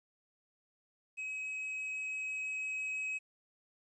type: tone with level ramp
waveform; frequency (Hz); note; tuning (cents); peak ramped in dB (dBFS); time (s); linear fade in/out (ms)
triangle; 2549; D#7; +41; -36 to -33; 1.17-3.19; 20
effects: resampled to 24000 Hz + 12-bit